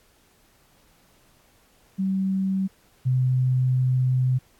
sine tone pair in turn, 191.5 / 128.13 Hz, G3 / C3, -40 / -36 cents, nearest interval perfect fifth, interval 696 cents, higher first, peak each -21 / -18 dBFS, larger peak second, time 1.98-2.68 / 3.05-4.39 s, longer second, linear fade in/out 20 ms, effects pink hiss -60 dBFS RMS until 4.59 s + AAC 64 kbps

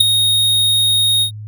square tone with ADSR envelope, 3729 Hz, A#7, in tune, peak -3 dBFS, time 0-1.31 s, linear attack 9 ms, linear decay 5 ms, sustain -9 dB, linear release 90 ms, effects added 106 Hz sine -27 dBFS peak until 1.47 s

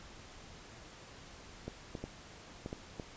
clicks, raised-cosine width 2 ms, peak -26 dBFS, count 6, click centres 1.68 / 1.952 / 2.04 / 2.661 / 2.729 / 2.998 s, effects pink hiss -53 dBFS RMS until 3.16 s + resampled to 16000 Hz

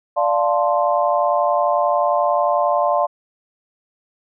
sine chord, D minor seventh, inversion none, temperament equal, 587.3 / 698.5 / 880 / 1046.5 Hz, D5 / F5 / A5 / C6, 0 / 0 / 0 / 0 cents, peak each -19 / -19 / -23 / -21 dBFS, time 0.16-3.07 s, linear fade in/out 20 ms, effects none

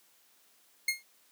sawtooth tone with exponential decay, 2144 Hz, C7, 42 cents sharp, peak -20 dBFS, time 0.88-1.03 s, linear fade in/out 5 ms, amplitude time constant 32 ms, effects white hiss -65 dBFS RMS until 1.31 s + high-pass 200 Hz 12 dB/octave

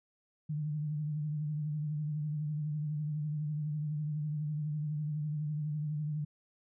sine tone with vibrato, 150.7 Hz, D3, 45 cents sharp, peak -32 dBFS, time 0.49-6.25 s, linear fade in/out 10 ms, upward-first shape triangle, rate 12 Hz, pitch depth 58 cents each way, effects none

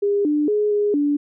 sine tone with pitch steps, 405.6 / 297.7 / 418.9 / 413.6 / 290.3 Hz, G#4 / D4 / G#4 / G#4 / D4, -41 / +24 / +15 / -7 / -20 cents, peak -16 dBFS, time 0.02-1.17 s, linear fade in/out 10 ms, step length 230 ms, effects none

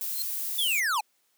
violet noise, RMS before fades -32 dBFS, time 0.01-0.8 s, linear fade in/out 0 ms
sawtooth tone with exponential growth, 4186 Hz, C8, in tune, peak -25 dBFS, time 0.06-0.22 s, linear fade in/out 1 ms, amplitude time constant 33 ms
square linear sweep, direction down, 3555 to 775 Hz, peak -25 dBFS, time 0.58-1.01 s, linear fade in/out 10 ms
effects white hiss -70 dBFS RMS until 1.37 s + high-pass 200 Hz 12 dB/octave

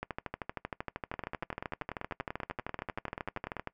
two click trains, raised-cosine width 0.5 ms, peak -20 / -21 dBFS, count 48 / 26, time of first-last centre 0.03-3.673 / 1.14-3.567 s, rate 12.9 / 10.3 Hz, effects noise-tail reverb RT60 0.1 s tail -21 dB re dry

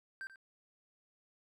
triangle tone with echo, 1568 Hz, G6, in tune, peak -39 dBFS, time 0.21-0.27 s, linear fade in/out 0 ms, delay 88 ms, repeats 1, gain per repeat -13 dB, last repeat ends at 0.358 s, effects none

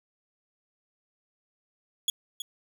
sawtooth tone with echo, 3361 Hz, G#7, 20 cents sharp, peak -20 dBFS, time 2.08-2.1 s, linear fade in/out 2 ms, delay 320 ms, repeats 1, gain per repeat -10 dB, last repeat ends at 2.42 s, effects none

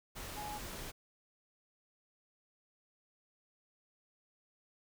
sine tone in noise, 837 Hz, G#5, 13 cents sharp, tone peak -42 dBFS, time 0.36-0.59 s, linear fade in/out 20 ms, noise pink, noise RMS -45 dBFS, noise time 0.15-0.92 s, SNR 0 dB, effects none

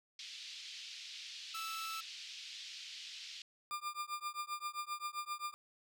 pink band-pass noise, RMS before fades -49 dBFS, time 0.19-3.42 s, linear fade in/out 2 ms, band 2800 to 5200 Hz, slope 24 dB/octave
sawtooth tone, 1318.5 Hz, E6, in tune, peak -37 dBFS, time 1.54-2.01 s, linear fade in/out 10 ms
40% pulse tone with tremolo, 1200 Hz, D6, 37 cents sharp, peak -35 dBFS, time 3.71-5.54 s, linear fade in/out 0 ms, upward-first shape triangle, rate 7.6 Hz, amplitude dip 100%
effects none

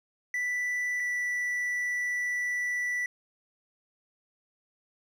triangle tone pair in turn, 1975.5 / 1965.9 Hz, B6 / B6, 0 / -8 cents, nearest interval unison, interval 8 cents, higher first, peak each -26 dBFS, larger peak neither, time 0.34-1 / 1-3.06 s, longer second, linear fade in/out 2 ms, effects none

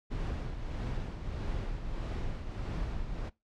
brown noise with tremolo, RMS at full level -33 dBFS, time 0.1-3.3 s, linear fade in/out 20 ms, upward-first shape triangle, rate 1.6 Hz, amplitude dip 55%, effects noise-tail reverb RT60 0.2 s tail -20 dB re dry + low-pass 5000 Hz 12 dB/octave

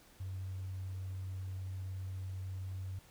triangle tone, 94.1 Hz, F#2, 30 cents sharp, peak -35 dBFS, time 0.2-2.99 s, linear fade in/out 5 ms, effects tanh soft clip ceiling -36 dBFS + pink hiss -62 dBFS RMS until 3.1 s

